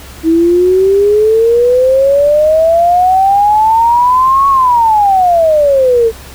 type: exponential two-way sweep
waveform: sine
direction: up then down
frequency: 320.5 to 1115 to 443.2 Hz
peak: -5 dBFS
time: 0.23-6.12 s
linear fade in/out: 50 ms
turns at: 4.48 s
effects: added 67 Hz sine -33 dBFS peak until 6.34 s + pink hiss -33 dBFS RMS until 6.34 s